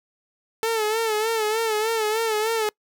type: tone with vibrato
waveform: sawtooth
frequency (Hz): 440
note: A4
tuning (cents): 0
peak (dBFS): -17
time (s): 0.63-2.69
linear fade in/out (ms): 0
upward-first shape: sine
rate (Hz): 3.3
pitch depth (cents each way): 68
effects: noise-tail reverb RT60 0.1 s tail -26 dB re dry